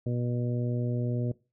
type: harmonic tone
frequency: 121.4 Hz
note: B2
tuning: 29 cents flat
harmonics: 1 / 2 / 3 / 4 / 5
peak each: -28 / -34 / -38 / -40 / -42 dBFS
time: 0.06-1.32 s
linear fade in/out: 5 ms
effects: noise-tail reverb RT60 0.3 s tail -21 dB re dry